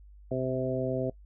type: harmonic tone with a mistuned harmonic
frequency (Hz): 129.8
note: C3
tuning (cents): -13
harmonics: 1 / 2 / 3 / 4 / 5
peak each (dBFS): -34 / -34 / -34 / -34 / -34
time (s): 0.31-1.1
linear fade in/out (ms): 5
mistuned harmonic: 1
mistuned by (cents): -19
effects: noise-tail reverb RT60 0.1 s tail -21 dB re dry + added 50 Hz sine -49 dBFS peak until 1.25 s